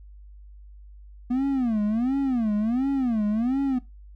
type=tone with vibrato; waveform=triangle; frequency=240 Hz; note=B3; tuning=49 cents flat; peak=-19 dBFS; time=1.3-3.79 s; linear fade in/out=10 ms; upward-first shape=sine; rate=1.4 Hz; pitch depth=250 cents each way; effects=noise-tail reverb RT60 0.2 s tail -18 dB re dry + added 50 Hz sine -43 dBFS peak until 4.15 s